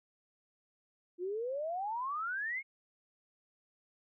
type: exponential sweep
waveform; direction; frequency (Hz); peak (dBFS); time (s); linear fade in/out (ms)
sine; up; 342.8 to 2216; -34; 1.18-2.63; 50
effects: none